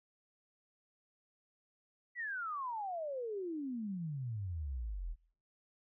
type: exponential sweep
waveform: sine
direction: down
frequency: 1997 to 37.58 Hz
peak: -37 dBFS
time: 2.15-5.16 s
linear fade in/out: 50 ms
effects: noise-tail reverb RT60 0.6 s tail -23 dB re dry